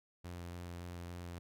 sawtooth tone with vibrato, 87.31 Hz, F2, in tune, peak -40 dBFS, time 0.24-1.39 s, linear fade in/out 10 ms, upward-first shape square, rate 3.5 Hz, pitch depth 11 cents each way, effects none

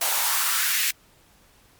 white noise with high-pass filter sweep, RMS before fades -23 dBFS, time 0.01-0.91 s, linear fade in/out 5 ms, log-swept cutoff 670 to 2200 Hz, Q 2.1, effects pink hiss -57 dBFS RMS until 1.79 s + MP3 96 kbps

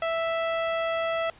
sawtooth tone, 659.3 Hz, E5, in tune, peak -21 dBFS, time 0.02-1.3 s, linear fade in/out 2 ms, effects pink hiss -53 dBFS RMS until 1.39 s + resampled to 8000 Hz

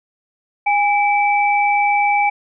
sine tone pair together, 819.6 / 2314 Hz, G#5 / D7, -23 / -26 cents, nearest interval octave + tritone, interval 1797 cents, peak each -14 / -18 dBFS, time 0.66-2.3 s, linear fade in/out 10 ms, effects none

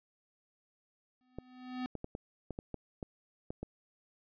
square tone with exponential growth, 252.9 Hz, B3, 41 cents sharp, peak -34 dBFS, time 1.21-1.86 s, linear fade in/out 0 ms, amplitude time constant 140 ms
clicks, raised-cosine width 2 ms, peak -26 dBFS, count 10, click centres 1.386 / 1.953 / 2.044 / 2.151 / 2.507 / 2.589 / 2.743 / 3.028 / 3.505 / 3.63 s
effects resampled to 11025 Hz

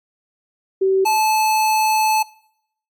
sine / square tone pair in turn, 383.4 / 868.2 Hz, G4 / A5, -38 / -23 cents, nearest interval octave + major second, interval 1415 cents, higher second, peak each -13 / -15 dBFS, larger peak first, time 0.81-1.05 / 1.05-2.23 s, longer second, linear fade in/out 10 ms, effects noise-tail reverb RT60 0.7 s tail -21 dB re dry + AAC 64 kbps

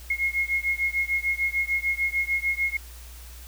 sine beating tone pair, 2155 / 2161.7 Hz, C#7 / C#7, -49 / -44 cents, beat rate 6.7 Hz, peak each -26 dBFS, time 0.1-2.77 s, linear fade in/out 5 ms, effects added 60 Hz sine -41 dBFS peak until 3.47 s + white hiss -48 dBFS RMS until 3.47 s

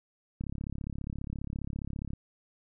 click train, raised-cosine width 5 ms, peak -24 dBFS, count 61, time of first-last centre 0.41-2.134 s, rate 34.8 Hz, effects none

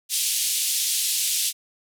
white band-pass noise, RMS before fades -24 dBFS, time 0.09-1.53 s, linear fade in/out 50 ms, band 2900 to 12000 Hz, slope 24 dB/octave, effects none

